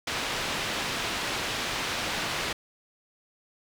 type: low-pass noise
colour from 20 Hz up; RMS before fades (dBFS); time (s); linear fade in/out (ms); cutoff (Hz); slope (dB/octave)
white; -31; 0.07-2.53; 5; 3600; 12
effects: none